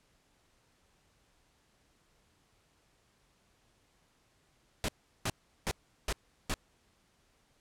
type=noise bursts; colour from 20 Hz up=pink; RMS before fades=-32 dBFS; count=5; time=4.84-6.54 s; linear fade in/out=0 ms; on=44 ms; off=370 ms; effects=pink hiss -70 dBFS RMS until 7.6 s + low-pass 10000 Hz 12 dB/octave